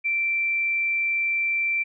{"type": "tone", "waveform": "sine", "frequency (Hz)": 2346, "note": "D7", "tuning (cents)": -2, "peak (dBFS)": -21, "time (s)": [0.04, 1.84], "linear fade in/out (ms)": 20, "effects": []}